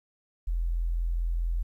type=tone; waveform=sine; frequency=42.31 Hz; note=E1; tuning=46 cents sharp; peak=-25 dBFS; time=0.47-1.63 s; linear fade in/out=10 ms; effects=11-bit